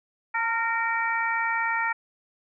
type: harmonic tone with a mistuned harmonic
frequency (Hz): 461.4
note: A#4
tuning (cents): -18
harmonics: 2 / 3 / 4 / 5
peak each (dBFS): -28 / -29 / -28 / -31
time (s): 0.34-1.93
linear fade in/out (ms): 10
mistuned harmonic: 2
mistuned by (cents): -28
effects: none